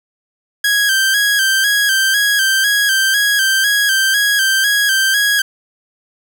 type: tone with vibrato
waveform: sawtooth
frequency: 1610 Hz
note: G6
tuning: 46 cents sharp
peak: -8 dBFS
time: 0.64-5.42 s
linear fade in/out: 5 ms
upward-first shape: square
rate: 2 Hz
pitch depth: 50 cents each way
effects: none